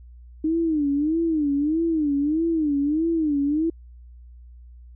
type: tone with vibrato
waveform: sine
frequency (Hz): 306.5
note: D#4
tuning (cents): -26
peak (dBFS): -19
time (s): 0.44-3.7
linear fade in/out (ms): 5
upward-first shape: sine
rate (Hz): 1.6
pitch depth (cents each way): 150
effects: added 60 Hz sine -42 dBFS peak until 4.95 s